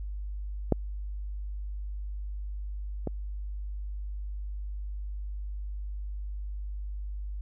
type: clicks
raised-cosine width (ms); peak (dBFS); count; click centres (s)
2; -9 / -17; 2; 0.723 / 3.073
effects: added 50 Hz sine -33 dBFS peak until 7.41 s